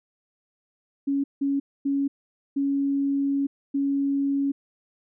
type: tone bursts at uneven times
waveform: sine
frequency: 278.3 Hz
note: C#4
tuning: 7 cents sharp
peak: -21 dBFS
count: 5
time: 1.07-1.24 / 1.41-1.6 / 1.85-2.08 / 2.56-3.47 / 3.74-4.52 s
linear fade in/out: 10 ms
effects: none